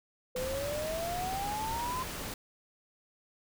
sine exponential sweep, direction up, 499.3 to 1040 Hz, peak -33 dBFS, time 0.35-2.03 s, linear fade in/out 5 ms
pink noise, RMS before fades -39 dBFS, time 0.36-2.34 s, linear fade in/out 2 ms
effects none

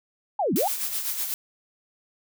sine linear two-way sweep, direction down then up, 880 to 155.56 to 880 Hz, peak -21 dBFS, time 0.39-0.68 s, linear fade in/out 5 ms, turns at 0.54 s
blue noise with tremolo, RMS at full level -27 dBFS, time 0.56-1.34 s, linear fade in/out 0 ms, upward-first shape sine, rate 8 Hz, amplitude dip 50%
effects none

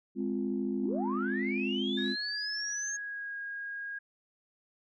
sine chord, F minor, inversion first, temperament equal, 207.7 / 261.6 / 349.2 Hz, Ab3 / C4 / F4, 0 / 0 / 0 cents, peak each -33 / -33 / -35 dBFS, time 0.15-2.16 s, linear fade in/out 50 ms
sine linear sweep, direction up, 219.8 to 6550 Hz, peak -34 dBFS, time 0.83-2.97 s, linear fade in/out 10 ms
sine tone with pitch glide, 1686 to 1634.2 Hz, G#6 to G#6, +26 to -28 cents, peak -36 dBFS, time 1.97-3.99 s, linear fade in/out 10 ms, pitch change -54 cents, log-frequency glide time 2.56-3.38 s
effects tanh soft clip ceiling -20 dBFS

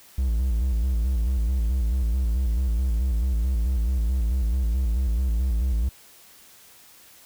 triangle tone with vibrato, 60.1 Hz, B1, 46 cents flat, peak -18 dBFS, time 0.18-5.89 s, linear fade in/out 5 ms, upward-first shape square, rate 4.6 Hz, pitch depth 130 cents each way, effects white hiss -51 dBFS RMS until 7.25 s

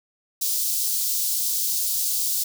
white high-pass noise, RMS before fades -24 dBFS, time 0.41-2.44 s, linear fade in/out 10 ms, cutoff 4300 Hz, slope 24 dB/octave, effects none

